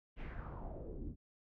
brown noise with low-pass filter sweep, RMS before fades -45 dBFS, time 0.16-1.16 s, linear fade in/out 50 ms, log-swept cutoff 2700 to 230 Hz, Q 3.5, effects none

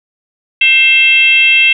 sine tone with frequency modulation, 2675 Hz, E7, 25 cents sharp, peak -5 dBFS, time 0.61-1.73 s, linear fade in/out 5 ms, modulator 560 Hz, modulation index 0.75, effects none

